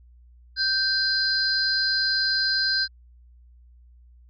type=tone cluster; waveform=sine; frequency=1557 / 4146 / 4875 Hz; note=G6 / C8 / D#8; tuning=-12 / -17 / -36 cents; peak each=-25 dBFS; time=0.56-2.88 s; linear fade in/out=50 ms; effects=added 60 Hz sine -49 dBFS peak until 4.29 s